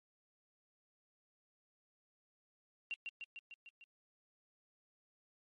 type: tone with echo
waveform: sine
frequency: 2759 Hz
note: F7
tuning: 22 cents flat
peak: -37 dBFS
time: 2.91-2.94 s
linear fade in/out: 0 ms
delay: 150 ms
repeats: 6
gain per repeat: -3 dB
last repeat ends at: 3.84 s
effects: MP3 48 kbps